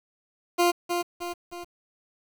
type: tone with echo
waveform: 20% pulse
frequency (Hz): 349.2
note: F4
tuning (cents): 0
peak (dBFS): -14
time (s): 0.58-0.72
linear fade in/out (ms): 20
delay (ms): 310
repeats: 3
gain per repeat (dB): -6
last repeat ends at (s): 1.65
effects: 8-bit